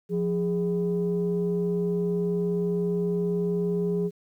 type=tone pair together; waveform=sine; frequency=175.42 / 412.9 Hz; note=F3 / G#4; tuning=+8 / -10 cents; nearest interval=octave + minor third; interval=1482 cents; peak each=-25 dBFS; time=0.09-4.11 s; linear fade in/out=50 ms; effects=tanh soft clip ceiling -17 dBFS + 10-bit